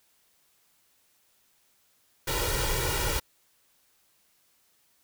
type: noise with comb filter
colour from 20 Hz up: pink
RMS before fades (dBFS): -28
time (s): 2.27-3.2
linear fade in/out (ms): 10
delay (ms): 2.1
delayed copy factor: +0.9
effects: white hiss -67 dBFS RMS until 5.03 s